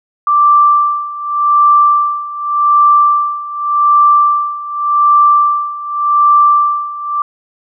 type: tone with tremolo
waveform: sine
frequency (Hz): 1174.7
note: D6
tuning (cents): 0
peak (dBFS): -4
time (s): 0.27-7.22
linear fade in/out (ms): 2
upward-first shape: sine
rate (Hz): 0.86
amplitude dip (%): 85
effects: none